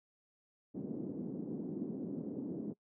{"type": "band-pass noise", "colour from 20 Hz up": "white", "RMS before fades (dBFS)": -41, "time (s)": [0.74, 2.74], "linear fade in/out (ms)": 20, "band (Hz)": [180, 320], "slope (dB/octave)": 24, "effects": ["noise-tail reverb RT60 0.1 s tail -24 dB re dry"]}